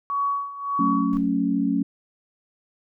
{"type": "tone with tremolo", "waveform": "sine", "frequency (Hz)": 1125, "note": "C#6", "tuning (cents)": 25, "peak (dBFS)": -20, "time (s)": [0.1, 1.17], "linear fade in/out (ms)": 0, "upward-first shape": "sine", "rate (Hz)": 1.7, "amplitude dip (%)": 80}
{"type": "chord", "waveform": "sine", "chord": "F# minor", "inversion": "none", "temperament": "just", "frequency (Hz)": [185, 222, 277.5], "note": ["F#3", "A3", "C#4"], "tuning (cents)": [0, 16, 2], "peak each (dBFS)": [-26, -25, -22], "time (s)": [0.79, 1.83], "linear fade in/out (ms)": 5}
{"type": "noise with exponential decay", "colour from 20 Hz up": "brown", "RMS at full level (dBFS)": -37, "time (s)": [1.13, 1.47], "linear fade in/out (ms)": 0, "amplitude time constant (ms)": 73}
{"effects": []}